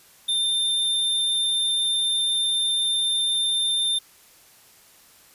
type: tone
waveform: square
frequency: 3594 Hz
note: A7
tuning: 36 cents sharp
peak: -21 dBFS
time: 0.28-3.99 s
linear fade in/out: 10 ms
effects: white hiss -53 dBFS RMS until 5.34 s + resampled to 32000 Hz